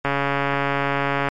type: click train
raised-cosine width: 0.5 ms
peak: -6 dBFS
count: 174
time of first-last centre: 0.05-1.286 s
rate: 140 Hz
effects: MP3 96 kbps